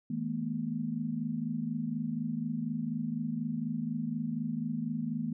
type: tone cluster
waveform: sine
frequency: 160.2 / 214.8 / 238.9 Hz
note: E3 / A3 / A#3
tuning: -49 / -41 / +43 cents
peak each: -37 / -36 / -34 dBFS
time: 0.1-5.33 s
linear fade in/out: 5 ms
effects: none